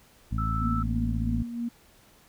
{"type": "harmonic tone", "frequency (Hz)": 54.9, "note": "A1", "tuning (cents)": -3, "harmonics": [1, 2, 3, 4, 5], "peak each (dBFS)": [-29, -30, -36, -36, -43], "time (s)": [0.31, 1.43], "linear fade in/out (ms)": 10}
{"type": "tone", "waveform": "sine", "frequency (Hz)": 1318.5, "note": "E6", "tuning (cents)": 0, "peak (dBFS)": -30, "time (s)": [0.38, 0.83], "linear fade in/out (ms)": 5}
{"type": "tone with tremolo", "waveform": "sine", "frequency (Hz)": 235.8, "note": "A#3", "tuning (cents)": 20, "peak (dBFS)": -27, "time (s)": [0.61, 1.69], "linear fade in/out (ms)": 10, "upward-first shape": "sine", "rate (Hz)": 3.1, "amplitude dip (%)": 55}
{"effects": ["pink hiss -58 dBFS RMS until 2.28 s"]}